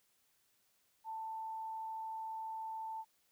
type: tone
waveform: sine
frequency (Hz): 887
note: A5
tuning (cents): +14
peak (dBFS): -40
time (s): 1.04-3.05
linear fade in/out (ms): 50
effects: white hiss -75 dBFS RMS until 3.31 s